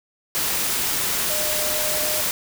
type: tone in noise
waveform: sine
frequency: 610 Hz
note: D#5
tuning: 34 cents flat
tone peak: -29 dBFS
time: 1.3-2.21 s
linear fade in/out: 0 ms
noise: white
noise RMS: -23 dBFS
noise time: 0.35-2.31 s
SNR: -9 dB
effects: none